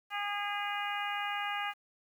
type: harmonic tone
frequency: 408.7 Hz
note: G#4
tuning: 28 cents flat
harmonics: 2 / 3 / 4 / 5 / 6 / 7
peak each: -37 / -39 / -40 / -41 / -42 / -42 dBFS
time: 0.1-1.74 s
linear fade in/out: 50 ms
effects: 10-bit